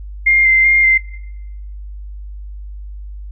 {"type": "tone with vibrato", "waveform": "sine", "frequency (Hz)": 2100, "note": "C7", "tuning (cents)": 6, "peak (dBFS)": -8, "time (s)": [0.26, 0.98], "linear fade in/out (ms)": 10, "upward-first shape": "square", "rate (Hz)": 2.6, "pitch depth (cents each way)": 14, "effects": ["noise-tail reverb RT60 1.0 s tail -22 dB re dry", "added 50 Hz sine -27 dBFS peak until 3.31 s"]}